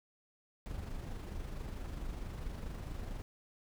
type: noise with amplitude modulation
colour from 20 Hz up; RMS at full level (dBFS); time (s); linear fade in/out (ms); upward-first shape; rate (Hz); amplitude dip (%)
brown; -40; 0.66-3.22; 0; sine; 24.5; 40
effects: none

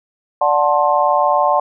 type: chord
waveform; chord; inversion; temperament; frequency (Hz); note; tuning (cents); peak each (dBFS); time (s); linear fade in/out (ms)
sine; D dominant seventh; none; just; 587.3 / 734.2 / 881 / 1057.2; D5 / F#5 / A5 / C6; 0 / -14 / +2 / +18; -17; 0.41-1.6; 5
effects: none

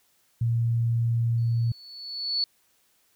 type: tone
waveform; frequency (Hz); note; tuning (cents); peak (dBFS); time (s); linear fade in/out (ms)
sine; 116.54; A#2; 0; -21; 0.41-1.72; 5
type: tone with exponential growth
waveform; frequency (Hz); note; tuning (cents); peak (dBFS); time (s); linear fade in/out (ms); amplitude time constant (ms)
sine; 4435; C#8; 0; -21; 1.38-2.44; 1; 230
effects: white hiss -66 dBFS RMS until 3.15 s

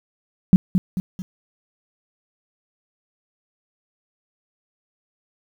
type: tone with echo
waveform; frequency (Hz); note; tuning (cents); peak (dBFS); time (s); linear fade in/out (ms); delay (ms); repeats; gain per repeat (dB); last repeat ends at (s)
sine; 185; F#3; 0; -6; 0.53-0.56; 0; 220; 3; -7; 1.22
effects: 8-bit

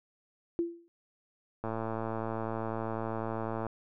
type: tone with exponential decay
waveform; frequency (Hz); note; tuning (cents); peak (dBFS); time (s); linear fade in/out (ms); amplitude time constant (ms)
sine; 340; F4; -46; -24; 0.59-0.88; 0; 62
type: click train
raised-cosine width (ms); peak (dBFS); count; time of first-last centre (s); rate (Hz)
1; -21; 228; 1.64-3.667; 112
effects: none

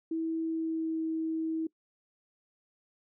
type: tone with pitch glide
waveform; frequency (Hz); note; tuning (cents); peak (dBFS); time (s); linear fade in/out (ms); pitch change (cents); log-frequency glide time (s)
sine; 324.9 to 321.4; E4 to E4; -25 to -44; -29; 0.11-1.67; 5; -19; 0.43-1.01
effects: noise-tail reverb RT60 0.1 s tail -22 dB re dry

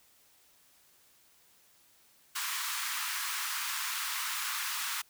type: high-pass noise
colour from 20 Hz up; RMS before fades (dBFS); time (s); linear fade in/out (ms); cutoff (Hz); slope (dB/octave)
pink; -35; 2.35-5.02; 10; 1000; 48
effects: white hiss -64 dBFS RMS until 5.09 s

